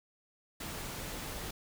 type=noise; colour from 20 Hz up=pink; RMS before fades=-41 dBFS; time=0.6-1.51 s; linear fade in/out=5 ms; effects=none